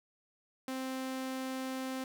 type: tone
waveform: sawtooth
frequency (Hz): 261.6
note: C4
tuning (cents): 0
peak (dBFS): -32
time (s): 0.68-2.04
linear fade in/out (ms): 2
effects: none